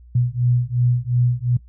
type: beating tone pair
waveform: sine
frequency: 121.2 / 124 Hz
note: B2 / B2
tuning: -32 / +7 cents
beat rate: 2.8 Hz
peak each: -19 dBFS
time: 0.15-1.57 s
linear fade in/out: 5 ms
effects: noise-tail reverb RT60 0.1 s tail -20 dB re dry + added 60 Hz sine -42 dBFS peak until 1.68 s